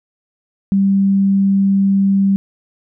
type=tone; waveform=sine; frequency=196 Hz; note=G3; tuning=in tune; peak=-10 dBFS; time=0.72-2.36 s; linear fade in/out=0 ms; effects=none